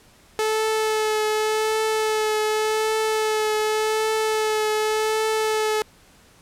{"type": "tone with vibrato", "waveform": "sawtooth", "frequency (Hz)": 433.6, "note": "A4", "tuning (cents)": -25, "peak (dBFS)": -16, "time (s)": [0.39, 5.82], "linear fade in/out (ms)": 0, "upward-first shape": "triangle", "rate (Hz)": 0.87, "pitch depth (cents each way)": 20, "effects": ["pink hiss -53 dBFS RMS until 6.41 s", "low-pass 12000 Hz 12 dB/octave"]}